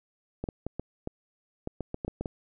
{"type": "clicks", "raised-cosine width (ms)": 2, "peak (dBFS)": -19, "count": 12, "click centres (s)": [0.44, 0.488, 0.666, 0.796, 1.074, 1.674, 1.807, 1.944, 2.048, 2.08, 2.21, 2.258], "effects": []}